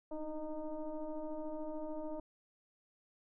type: tone with frequency modulation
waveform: sine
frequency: 311.8 Hz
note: D#4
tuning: 4 cents sharp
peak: -38 dBFS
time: 0.11-2.2 s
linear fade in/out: 5 ms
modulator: 305 Hz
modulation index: 1.5
effects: none